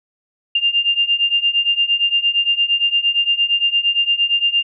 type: beating tone pair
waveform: sine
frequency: 2794 / 2802.7 Hz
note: F7 / F7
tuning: 0 / +5 cents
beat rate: 8.7 Hz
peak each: -18 / -16 dBFS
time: 0.55-4.63 s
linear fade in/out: 5 ms
effects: none